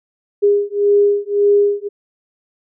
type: beating tone pair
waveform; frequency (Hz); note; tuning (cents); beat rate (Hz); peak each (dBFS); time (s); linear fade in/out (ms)
sine; 406.7 / 408.5; G#4 / G#4; -36 / -29; 1.8; -14; 0.42-1.89; 20
effects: none